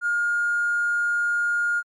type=tone with hard clipping; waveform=triangle; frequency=1420 Hz; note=F6; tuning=28 cents sharp; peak=-20 dBFS; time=0.01-1.83 s; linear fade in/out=50 ms; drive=3 dB; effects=MP3 48 kbps